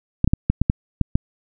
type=clicks; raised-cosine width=5 ms; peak=-3 dBFS; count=8; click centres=0.244 / 0.276 / 0.335 / 0.5 / 0.616 / 0.699 / 1.013 / 1.155 s; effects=none